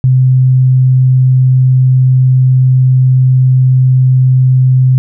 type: tone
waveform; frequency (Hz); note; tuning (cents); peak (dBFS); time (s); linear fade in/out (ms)
sine; 129.1; C3; -23; -4; 0.04-4.98; 0
effects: none